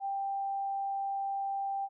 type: tone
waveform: sine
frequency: 788 Hz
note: G5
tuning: 9 cents sharp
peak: -31 dBFS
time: 0-1.89 s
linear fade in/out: 50 ms
effects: none